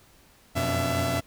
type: tone cluster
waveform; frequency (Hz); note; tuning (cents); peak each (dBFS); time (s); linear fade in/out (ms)
sawtooth; 89.1 / 93.6 / 124.8 / 287.4 / 669; F2 / F#2 / B2 / D4 / E5; +35 / +20 / +19 / -37 / +25; -27 / -32 / -26 / -29 / -24; 0.55-1.21; 20
effects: pink hiss -57 dBFS RMS until 1.26 s